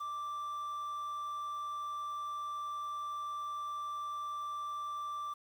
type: tone with quantisation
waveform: triangle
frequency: 1174.7 Hz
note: D6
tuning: in tune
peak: -35 dBFS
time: 0-5.34 s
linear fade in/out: 10 ms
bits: 10
effects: none